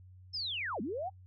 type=linear two-way sweep; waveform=sine; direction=down then up; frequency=5340 to 185 to 798 Hz; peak=-34 dBFS; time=0.33-1.1 s; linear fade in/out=20 ms; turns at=0.81 s; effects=noise-tail reverb RT60 0.1 s tail -26 dB re dry + added 92 Hz sine -52 dBFS peak until 1.26 s